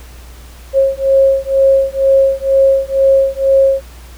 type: beating tone pair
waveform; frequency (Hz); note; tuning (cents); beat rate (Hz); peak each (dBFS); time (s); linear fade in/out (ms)
sine; 540 / 542.1; C#5 / C#5; -45 / -39; 2.1; -11; 0.73-3.82; 50
effects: added 60 Hz sine -33 dBFS peak until 4.17 s + pink hiss -41 dBFS RMS until 4.17 s